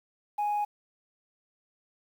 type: tone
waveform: sine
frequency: 830 Hz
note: G#5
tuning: 1 cent flat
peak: -24 dBFS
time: 0.38-0.65 s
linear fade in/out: 10 ms
effects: tanh soft clip ceiling -24 dBFS + 9-bit